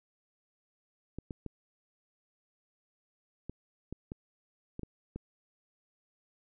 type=clicks; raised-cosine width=3 ms; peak=-26 dBFS; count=9; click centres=1.186 / 1.308 / 1.463 / 3.496 / 3.926 / 4.119 / 4.794 / 4.833 / 5.16 s; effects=none